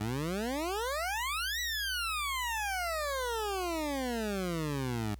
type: exponential two-way sweep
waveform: 20% pulse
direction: up then down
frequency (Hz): 100.7 to 1975.5 to 100.7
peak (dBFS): -27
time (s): 0-5.15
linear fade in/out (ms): 10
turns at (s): 1.6
effects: added 60 Hz sine -45 dBFS peak until 5.19 s + pink hiss -67 dBFS RMS until 5.19 s